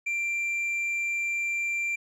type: tone with tanh clipping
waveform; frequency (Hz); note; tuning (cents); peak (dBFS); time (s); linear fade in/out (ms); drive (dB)
triangle; 2363; D7; +10; -27; 0.06-1.96; 10; 8
effects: none